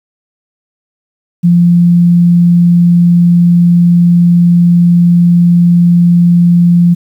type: tone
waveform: sine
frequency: 173.3 Hz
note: F3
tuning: 13 cents flat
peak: -3 dBFS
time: 1.43-6.95 s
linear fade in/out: 20 ms
effects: 7-bit